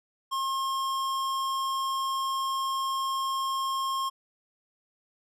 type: tone with hard clipping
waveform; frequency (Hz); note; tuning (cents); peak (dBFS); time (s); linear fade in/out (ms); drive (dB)
sine; 1072; C6; +42; -29; 0.31-4.1; 20; 16
effects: none